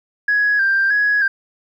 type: tone with vibrato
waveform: sine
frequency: 1626 Hz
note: G#6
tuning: 37 cents flat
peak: -12 dBFS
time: 0.28-1.28 s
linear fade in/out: 5 ms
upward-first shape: square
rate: 1.6 Hz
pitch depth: 47 cents each way
effects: tanh soft clip ceiling -9 dBFS + 9-bit